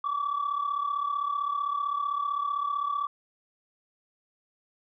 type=tone pair together; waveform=sine; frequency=1123 / 1158.6 Hz; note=C#6 / D6; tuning=+22 / -24 cents; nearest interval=minor second; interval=54 cents; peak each=-30 / -27 dBFS; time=0.04-3.07 s; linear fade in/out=5 ms; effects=tanh soft clip ceiling -22 dBFS